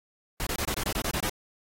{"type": "noise bursts", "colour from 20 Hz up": "pink", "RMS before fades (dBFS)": -30, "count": 10, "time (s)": [0.4, 1.294], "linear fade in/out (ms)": 0, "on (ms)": 66, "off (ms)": 26, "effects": ["AAC 48 kbps"]}